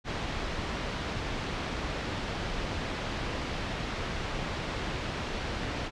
pink low-pass noise, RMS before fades -34 dBFS, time 0.04-5.91 s, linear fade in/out 50 ms, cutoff 4100 Hz, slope 12 dB/octave, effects low-pass 7000 Hz 12 dB/octave

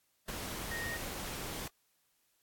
sine tone in noise, 1861 Hz, A#6, 3 cents flat, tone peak -38 dBFS, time 0.71-0.97 s, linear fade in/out 5 ms, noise pink, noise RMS -41 dBFS, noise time 0.28-1.68 s, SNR 0 dB, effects white hiss -75 dBFS RMS until 2.42 s + AAC 64 kbps

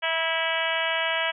harmonic tone with a mistuned harmonic, 326.8 Hz, E4, 15 cents flat, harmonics 2 / 3 / 4 / 5 / 6 / 7 / 8 / 9 / 10, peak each -30 / -32 / -35 / -30 / -32 / -31 / -35 / -31 / -35 dBFS, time 0.02-1.32 s, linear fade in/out 20 ms, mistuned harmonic 3, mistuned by -17 cents, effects none

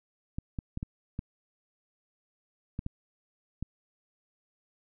clicks, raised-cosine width 5 ms, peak -21 dBFS, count 8, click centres 0.385 / 0.588 / 0.774 / 0.829 / 1.191 / 2.791 / 2.864 / 3.626 s, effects none

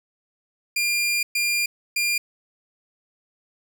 sawtooth tone bursts at uneven times, 2400 Hz, D7, 37 cents sharp, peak -17 dBFS, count 3, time 0.76-1.23 / 1.35-1.66 / 1.96-2.18 s, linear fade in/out 5 ms, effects none

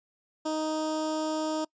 15% pulse tone with notch filter, 311.8 Hz, D#4, 4 cents sharp, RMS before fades -30 dBFS, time 0.45-1.65 s, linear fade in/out 10 ms, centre 2100 Hz, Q 0.56, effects noise-tail reverb RT60 0.1 s tail -25 dB re dry + resampled to 16000 Hz

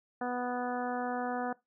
harmonic tone, 246.9 Hz, B3, in tune, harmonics 1 / 2 / 3 / 4 / 5 / 6 / 7, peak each -37 / -38 / -35 / -44 / -44 / -43 / -46 dBFS, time 0.21-1.53 s, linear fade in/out 5 ms, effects noise-tail reverb RT60 0.2 s tail -21 dB re dry

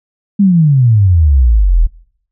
sine exponential sweep, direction down, 207.7 to 37.62 Hz, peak -5 dBFS, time 0.39-1.87 s, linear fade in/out 10 ms, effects noise-tail reverb RT60 0.7 s tail -23 dB re dry

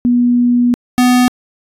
sine / square tone pair in turn, 243 / 248.7 Hz, B3 / B3, -28 / +12 cents, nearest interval unison, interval 40 cents, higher second, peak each -8 dBFS, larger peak neither, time 0.05-0.74 / 0.98-1.28 s, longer first, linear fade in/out 0 ms, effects resampled to 32000 Hz

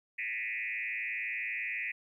sine tone with frequency modulation, 2217 Hz, C#7, in tune, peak -33 dBFS, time 0.18-1.92 s, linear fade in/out 10 ms, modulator 112 Hz, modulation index 3.1, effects 12-bit

